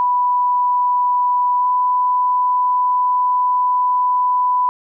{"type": "tone with pitch glide", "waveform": "sine", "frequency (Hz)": [987.8, 995.2], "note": ["B5", "B5"], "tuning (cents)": [0, 13], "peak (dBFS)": -13, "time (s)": [0, 4.69], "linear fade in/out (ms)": 0, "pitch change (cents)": 13, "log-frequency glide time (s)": [1.58, 1.66], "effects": []}